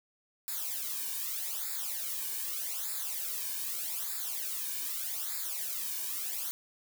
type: noise with flanger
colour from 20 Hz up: blue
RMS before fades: -36 dBFS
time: 0.48-6.51 s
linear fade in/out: 0 ms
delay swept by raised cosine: 0.33 to 1.53 ms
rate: 0.82 Hz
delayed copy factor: -1
effects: none